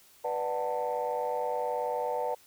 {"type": "chord", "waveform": "sine", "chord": "B minor seventh", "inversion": "none", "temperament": "just", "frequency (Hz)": [493.9, 592.7, 740.8, 889], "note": ["B4", "D5", "F#5", "A5"], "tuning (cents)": [0, 16, 2, 18], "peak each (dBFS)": [-32, -34, -35, -33], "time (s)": [0.24, 2.35], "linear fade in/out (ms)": 10, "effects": ["tanh soft clip ceiling -21 dBFS", "white hiss -59 dBFS RMS until 2.46 s"]}